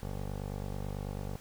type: tone with low-pass filter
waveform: 15% pulse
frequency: 49.13 Hz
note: G1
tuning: 5 cents sharp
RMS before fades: -38 dBFS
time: 0.03-1.36 s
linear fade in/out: 0 ms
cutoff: 770 Hz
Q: 1.3
effects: pink hiss -54 dBFS RMS until 1.4 s